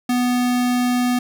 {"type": "tone", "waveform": "square", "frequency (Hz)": 246.9, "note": "B3", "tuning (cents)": 0, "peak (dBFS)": -17, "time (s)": [0.09, 1.19], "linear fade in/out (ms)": 5, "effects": []}